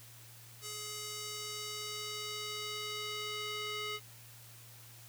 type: tone with band-pass filter sweep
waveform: square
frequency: 421.4 Hz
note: G#4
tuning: 25 cents sharp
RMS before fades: -41 dBFS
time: 0.61-4 s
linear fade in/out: 50 ms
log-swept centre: 7200 to 2900 Hz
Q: 1.1
effects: added 116 Hz sine -56 dBFS peak until 5.08 s + white hiss -56 dBFS RMS until 5.08 s